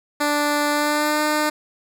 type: tone with pitch glide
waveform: 10% pulse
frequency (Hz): 293.7 to 302.5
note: D4 to D#4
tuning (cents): 0 to -49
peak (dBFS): -10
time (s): 0.2-1.5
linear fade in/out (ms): 10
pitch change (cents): +51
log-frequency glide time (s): 0.71-1.21
effects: none